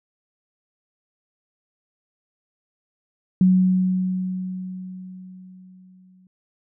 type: tone with exponential decay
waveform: sine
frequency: 185 Hz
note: F#3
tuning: in tune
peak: -11 dBFS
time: 3.41-6.27 s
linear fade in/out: 2 ms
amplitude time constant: 620 ms
effects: none